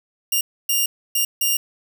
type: tone bursts at uneven times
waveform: 5% pulse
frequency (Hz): 2820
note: F7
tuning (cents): +16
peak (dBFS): -8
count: 4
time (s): 0.32-0.41 / 0.69-0.86 / 1.15-1.25 / 1.41-1.57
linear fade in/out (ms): 5
effects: 7-bit